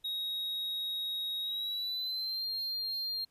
triangle tone with pitch glide, 3784 to 4199 Hz, A#7 to C8, +25 to +5 cents, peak -32 dBFS, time 0.04-3.25 s, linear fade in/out 10 ms, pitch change +180 cents, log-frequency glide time 1.42-2.46 s, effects pink hiss -73 dBFS RMS until 3.3 s + resampled to 32000 Hz

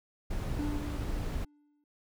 brown noise, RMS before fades -34 dBFS, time 0.3-1.45 s, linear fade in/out 10 ms
triangle tone with exponential decay, 293.7 Hz, D4, in tune, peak -29 dBFS, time 0.59-1.84 s, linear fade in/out 2 ms, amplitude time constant 270 ms
effects none

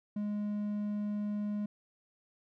triangle tone, 207.7 Hz, G#3, in tune, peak -30 dBFS, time 0.16-1.66 s, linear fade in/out 5 ms, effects none

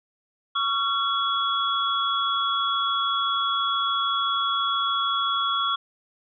sine tone cluster, 1123 / 1363 / 3362 Hz, C#6 / F6 / G#7, +22 / -43 / +20 cents, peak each -26 dBFS, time 0.55-5.76 s, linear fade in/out 10 ms, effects none

